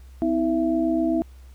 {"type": "tone cluster", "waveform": "sine", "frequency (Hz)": [255.1, 322.9, 669], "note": ["C4", "E4", "E5"], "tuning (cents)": [-44, -36, 25], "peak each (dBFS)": [-25, -21, -27], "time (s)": [0.22, 1.22], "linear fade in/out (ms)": 0, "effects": ["added 64 Hz sine -42 dBFS peak until 1.54 s", "pink hiss -59 dBFS RMS until 1.54 s"]}